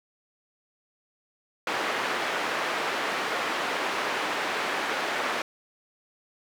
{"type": "band-pass noise", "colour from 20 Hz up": "white", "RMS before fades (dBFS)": -29, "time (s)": [1.67, 5.42], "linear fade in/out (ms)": 2, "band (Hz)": [330, 1900], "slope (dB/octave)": 12, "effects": []}